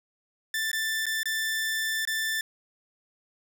sawtooth tone with dropouts, 1770 Hz, A6, 10 cents sharp, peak -23 dBFS, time 0.54-2.41 s, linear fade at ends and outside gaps 2 ms, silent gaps 0.716-0.73 / 1.057-1.065 / 1.232-1.256 / 2.052-2.074 s, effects none

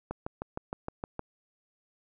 click train, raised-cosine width 1 ms, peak -20 dBFS, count 8, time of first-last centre 0.11-1.194 s, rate 6.46 Hz, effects none

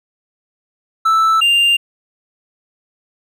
triangle tone pair in turn, 1318.5 / 2794 Hz, E6 / F7, 0 / 0 cents, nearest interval octave + minor second, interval 1300 cents, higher second, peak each -8 dBFS, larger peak neither, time 1.05-1.41 / 1.41-1.77 s, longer neither, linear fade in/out 10 ms, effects none

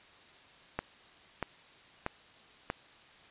click train, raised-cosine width 0.5 ms, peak -17 dBFS, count 4, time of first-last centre 0.79-2.701 s, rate 1.57 Hz, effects white hiss -57 dBFS RMS until 3.3 s + resampled to 8000 Hz

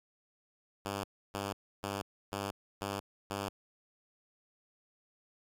5% pulse tone bursts, 99.5 Hz, G2, 26 cents sharp, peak -24 dBFS, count 6, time 0.85-3.49 s, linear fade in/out 5 ms, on 190 ms, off 300 ms, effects AAC 64 kbps

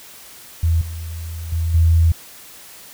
sine tone with level steps, 82.41 Hz, E2, in tune, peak -13 / -26 / -17 / -10 dBFS, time 0.63-2.12 s, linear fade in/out 5 ms, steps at 0.81 / 1.52 / 1.74 s, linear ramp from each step 5 ms, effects white hiss -41 dBFS RMS until 2.93 s

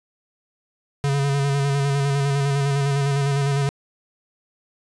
square tone with vibrato, 140 Hz, C#3, 18 cents sharp, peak -19 dBFS, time 1.04-3.69 s, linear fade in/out 0 ms, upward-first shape square, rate 9.9 Hz, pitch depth 26 cents each way, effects resampled to 22050 Hz + 9-bit

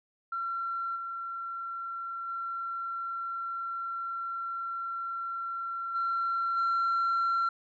sine tone with level steps, 1362 Hz, F6, 44 cents flat, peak -30 / -34 / -32 / -26 / -23 dBFS, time 0.32-7.49 s, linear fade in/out 5 ms, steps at 0.95 / 2.27 / 5.94 / 6.56 s, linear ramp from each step 20 ms, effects tanh soft clip ceiling -23 dBFS

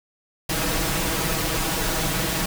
pink noise with comb filter, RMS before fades -24 dBFS, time 0.49-2.46 s, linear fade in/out 5 ms, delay 6.2 ms, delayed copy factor +0.75, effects none

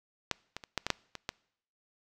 clicks, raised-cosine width 0.2 ms, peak -11 / -20 / -27 / -12 / -13 / -8 / -22 / -15 dBFS, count 8, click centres 0.313 / 0.566 / 0.638 / 0.777 / 0.866 / 0.903 / 1.153 / 1.291 s, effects noise-tail reverb RT60 0.7 s tail -25 dB re dry

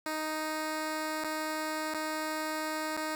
10% pulse tone with dropouts, 311.1 Hz, D#4, in tune, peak -24 dBFS, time 0.06-3.15 s, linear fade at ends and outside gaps 1 ms, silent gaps 1.238-1.245 / 1.938-1.944 / 2.967-2.973 s, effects 10-bit

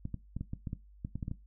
clicks, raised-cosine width 5 ms, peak -24 dBFS, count 12, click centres 0.054 / 0.143 / 0.366 / 0.41 / 0.534 / 0.672 / 0.731 / 1.049 / 1.156 / 1.228 / 1.281 / 1.314 s, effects noise-tail reverb RT60 0.2 s tail -17 dB re dry + added 50 Hz sine -54 dBFS peak until 1.46 s

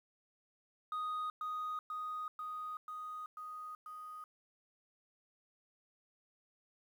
sine tone with echo, 1244.5 Hz, D#6, in tune, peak -33 dBFS, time 0.92-1.3 s, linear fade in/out 2 ms, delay 490 ms, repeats 6, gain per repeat -2 dB, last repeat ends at 4.24 s, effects tanh soft clip ceiling -35 dBFS + 11-bit

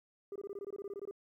sine tone bursts, 400.3 Hz, G4, 36 cents sharp, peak -37 dBFS, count 14, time 0.32-1.111 s, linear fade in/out 2 ms, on 37 ms, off 21 ms, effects tanh soft clip ceiling -38 dBFS + 13-bit

